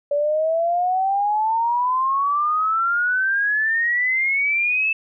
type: exponential sweep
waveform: sine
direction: up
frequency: 571 to 2643 Hz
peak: -17 dBFS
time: 0.11-4.93 s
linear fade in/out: 5 ms
effects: none